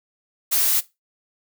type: noise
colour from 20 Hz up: blue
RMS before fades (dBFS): -19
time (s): 0.51-0.81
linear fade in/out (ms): 20
effects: noise-tail reverb RT60 0.2 s tail -17 dB re dry